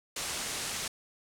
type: low-pass noise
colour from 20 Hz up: white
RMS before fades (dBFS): -36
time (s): 0.16-0.88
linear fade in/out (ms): 5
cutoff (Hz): 9300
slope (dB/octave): 24
effects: none